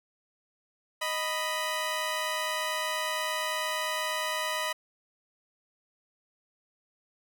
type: tone pair together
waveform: 15% pulse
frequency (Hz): 622.3 / 987.8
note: D#5 / B5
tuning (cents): 0 / 0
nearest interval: minor sixth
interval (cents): 800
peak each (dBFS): -26 / -25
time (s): 1.01-4.73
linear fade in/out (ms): 10
effects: none